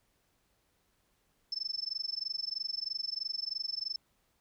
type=tone with amplitude modulation; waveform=sine; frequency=5280 Hz; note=E8; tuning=2 cents sharp; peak=-30 dBFS; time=1.52-3.96 s; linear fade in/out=2 ms; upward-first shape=sine; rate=23.1 Hz; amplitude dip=100%; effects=pink hiss -74 dBFS RMS until 4.4 s